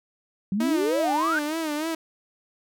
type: exponential sweep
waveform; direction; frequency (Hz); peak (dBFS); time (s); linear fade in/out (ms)
sine; up; 185 to 1589; -22; 0.52-1.39; 2
type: tone with vibrato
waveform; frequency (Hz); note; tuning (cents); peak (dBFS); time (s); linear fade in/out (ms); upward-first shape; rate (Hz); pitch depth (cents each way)
sawtooth; 311.1; D#4; 0; -22; 0.6-1.95; 5; sine; 3.3; 98
effects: none

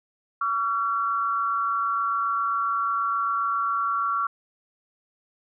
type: tone pair together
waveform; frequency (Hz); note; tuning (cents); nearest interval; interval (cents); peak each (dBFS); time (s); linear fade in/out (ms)
sine; 1137 / 1363.9; C#6 / F6; +44 / -41; minor third; 315; -25; 0.41-4.27; 5
effects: none

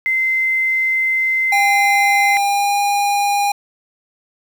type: tone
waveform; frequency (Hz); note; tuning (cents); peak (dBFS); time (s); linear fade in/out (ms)
sine; 2071; C7; -18; -14; 0.06-2.37; 0
type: tone with pitch glide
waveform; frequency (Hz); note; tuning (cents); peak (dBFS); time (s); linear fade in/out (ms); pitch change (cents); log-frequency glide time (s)
square; 802 to 810.9; G5 to G#5; +39 to -42; -15; 1.52-3.52; 5; +19; 2.42-2.74
effects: 7-bit

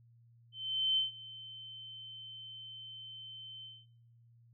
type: tone with ADSR envelope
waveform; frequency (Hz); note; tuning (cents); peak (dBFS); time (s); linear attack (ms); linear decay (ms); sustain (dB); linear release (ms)
sine; 3082; G7; -30; -26; 0.52-3.87; 450; 140; -19; 230
effects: noise-tail reverb RT60 0.8 s tail -25 dB re dry + added 117 Hz sine -60 dBFS peak until 4.53 s

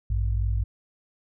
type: tone pair together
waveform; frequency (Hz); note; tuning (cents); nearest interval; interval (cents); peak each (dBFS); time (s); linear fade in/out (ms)
sine; 56.19 / 100; A1 / G2; +37 / +35; minor seventh; 998; -23 / -27; 0.1-0.64; 5
effects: none

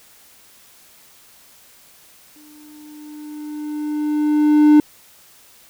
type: tone with exponential growth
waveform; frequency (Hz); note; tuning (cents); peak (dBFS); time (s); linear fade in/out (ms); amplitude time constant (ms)
triangle; 300; D4; +37; -4; 2.36-4.8; 2; 530
effects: white hiss -49 dBFS RMS until 5.69 s

